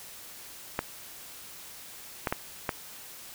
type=clicks; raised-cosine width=0.5 ms; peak=-12 dBFS; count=4; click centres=0.791 / 2.272 / 2.325 / 2.692 s; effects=white hiss -46 dBFS RMS until 3.34 s